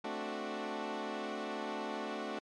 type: chord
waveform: 15% pulse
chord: D dominant seventh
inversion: second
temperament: equal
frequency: 220 / 261.6 / 293.7 / 370 Hz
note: A3 / C4 / D4 / F#4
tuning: 0 / 0 / 0 / 0 cents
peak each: -35 / -39 / -36 / -36 dBFS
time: 0.04-2.39 s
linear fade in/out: 5 ms
effects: low-pass 4000 Hz 12 dB/octave + MP3 64 kbps